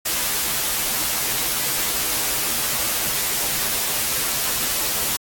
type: noise with comb filter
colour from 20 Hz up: white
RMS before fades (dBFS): -22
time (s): 0.05-5.17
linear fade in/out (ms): 10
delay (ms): 11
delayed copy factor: -0.8
effects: AAC 64 kbps